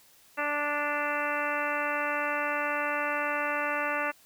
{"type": "harmonic tone with a mistuned harmonic", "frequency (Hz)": 292.9, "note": "D4", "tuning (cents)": -5, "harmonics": [1, 2, 3, 4, 5, 6, 7, 8, 9], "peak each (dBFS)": [-40, -34, -36, -34, -34, -36, -37, -42, -37], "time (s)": [0.37, 4.12], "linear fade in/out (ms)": 20, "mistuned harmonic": 9, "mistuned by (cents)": 28, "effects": ["white hiss -59 dBFS RMS until 4.25 s"]}